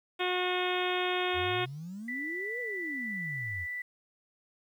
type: harmonic tone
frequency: 362.6 Hz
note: F#4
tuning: 35 cents flat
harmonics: 1 / 2 / 3 / 4 / 5 / 6 / 7 / 8 / 9 / 10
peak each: -32 / -35 / -38 / -39 / -40 / -39 / -38 / -43 / -39 / -41 dBFS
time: 0.19-1.66 s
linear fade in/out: 20 ms
type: exponential two-way sweep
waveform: sine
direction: up then down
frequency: 80.1 to 501 to 80.1 Hz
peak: -38 dBFS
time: 1.33-3.67 s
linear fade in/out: 50 ms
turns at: 2.6 s
type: tone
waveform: sine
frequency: 1975.5 Hz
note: B6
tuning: in tune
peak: -34 dBFS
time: 2.08-3.82 s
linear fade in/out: 5 ms
effects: 10-bit